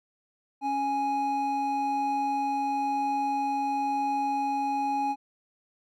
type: tone pair together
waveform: triangle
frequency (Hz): 277.2 / 830.6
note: C#4 / G#5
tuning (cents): 0 / 0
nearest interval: octave + perfect fifth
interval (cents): 1900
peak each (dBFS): -31 / -24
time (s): 0.61-5.16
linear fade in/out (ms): 50
effects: none